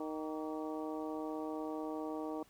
harmonic tone with a mistuned harmonic, 155.56 Hz, D#3, in tune, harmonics 2 / 3 / 4 / 5 / 6 / 7, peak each -40 / -44 / -46 / -48 / -50 / -51 dBFS, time 0-2.43 s, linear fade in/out 2 ms, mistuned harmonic 7, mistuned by +81 cents, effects pink hiss -66 dBFS RMS until 2.49 s

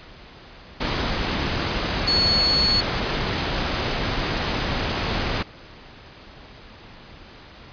sine tone in noise, 4391 Hz, C#8, 17 cents flat, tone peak -17 dBFS, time 2.07-2.81 s, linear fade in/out 10 ms, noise pink, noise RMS -24 dBFS, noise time 0.8-5.43 s, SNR +4 dB, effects pink hiss -44 dBFS RMS until 7.72 s + resampled to 11025 Hz

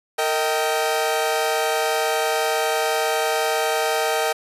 sawtooth tone cluster, 458 / 630 / 780 Hz, A#4 / D#5 / G5, -31 / +21 / -9 cents, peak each -20 dBFS, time 0.18-4.33 s, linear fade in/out 10 ms, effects resampled to 32000 Hz + 8-bit

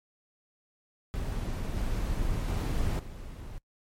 brown noise with level steps, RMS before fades -32 / -30 / -28 / -41 dBFS, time 1.14-3.58 s, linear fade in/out 0 ms, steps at 1.76 / 2.48 / 2.99 s, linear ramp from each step 2 ms, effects noise-tail reverb RT60 0.1 s tail -24 dB re dry + MP3 64 kbps

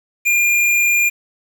square tone, 2406 Hz, D7, 41 cents sharp, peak -13 dBFS, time 0.25-1.1 s, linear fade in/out 20 ms, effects 7-bit

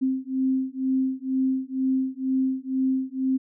sine beating tone pair, 261.6 / 263.7 Hz, C4 / C4, 0 / +14 cents, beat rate 2.1 Hz, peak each -25 dBFS, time 0.01-3.38 s, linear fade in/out 20 ms, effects none

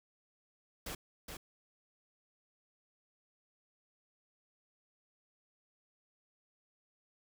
pink noise with echo, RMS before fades -42 dBFS, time 0.86-0.95 s, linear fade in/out 5 ms, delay 420 ms, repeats 1, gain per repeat -4 dB, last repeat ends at 1.37 s, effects none

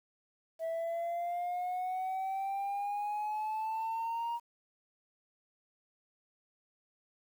sine exponential sweep, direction up, 651 to 945 Hz, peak -30 dBFS, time 0.59-4.4 s, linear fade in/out 50 ms, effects tanh soft clip ceiling -32 dBFS + 10-bit

